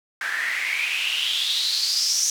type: noise with band-pass filter sweep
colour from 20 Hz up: white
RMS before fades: -24 dBFS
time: 0.21-2.3 s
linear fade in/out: 2 ms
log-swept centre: 1600 to 6100 Hz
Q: 7.2
effects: none